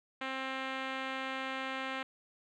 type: tone with low-pass filter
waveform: 5% pulse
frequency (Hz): 264.7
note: C4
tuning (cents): +20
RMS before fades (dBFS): -38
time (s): 0.21-2.03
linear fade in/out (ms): 5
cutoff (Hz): 3000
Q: 0.83
effects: none